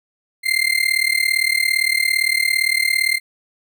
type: tone with amplitude modulation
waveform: 35% pulse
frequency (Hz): 2093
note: C7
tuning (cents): 0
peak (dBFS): -10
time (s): 0.43-3.2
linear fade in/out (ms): 50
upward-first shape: sine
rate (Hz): 37.6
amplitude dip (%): 90
effects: none